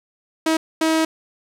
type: tone bursts at uneven times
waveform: sawtooth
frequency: 320.1 Hz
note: D#4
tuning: 49 cents sharp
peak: -12 dBFS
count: 2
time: 0.46-0.57 / 0.81-1.05 s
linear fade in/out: 5 ms
effects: low-pass 11000 Hz 12 dB/octave + 9-bit